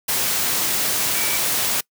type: tone in noise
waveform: sine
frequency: 2300 Hz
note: D7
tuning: 37 cents flat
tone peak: -29 dBFS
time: 1.14-1.38 s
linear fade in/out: 10 ms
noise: white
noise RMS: -21 dBFS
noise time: 0.08-1.81 s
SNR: -11 dB
effects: noise-tail reverb RT60 0.1 s tail -24 dB re dry + high-pass 80 Hz 12 dB/octave